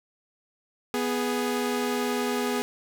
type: tone pair together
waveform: sawtooth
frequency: 246.9 / 415.2 Hz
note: B3 / G#4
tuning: 0 / 0 cents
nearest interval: major sixth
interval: 900 cents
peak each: -24 dBFS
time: 0.94-2.62 s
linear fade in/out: 0 ms
effects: none